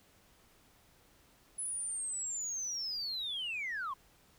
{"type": "linear sweep", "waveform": "sine", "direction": "down", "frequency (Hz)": [10220, 1007], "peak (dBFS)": -34, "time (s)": [1.58, 3.94], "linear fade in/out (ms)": 10, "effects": ["tanh soft clip ceiling -32 dBFS", "pink hiss -65 dBFS RMS until 4.38 s"]}